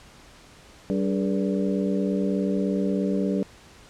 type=harmonic tone with a mistuned harmonic; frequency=96.7 Hz; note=G2; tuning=23 cents flat; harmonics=2 / 3 / 4 / 5 / 6; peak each=-24 / -28 / -30 / -32 / -34 dBFS; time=0.9-3.43 s; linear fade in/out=0 ms; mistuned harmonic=4; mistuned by=+120 cents; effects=pink hiss -50 dBFS RMS until 3.89 s + low-pass 8000 Hz 12 dB/octave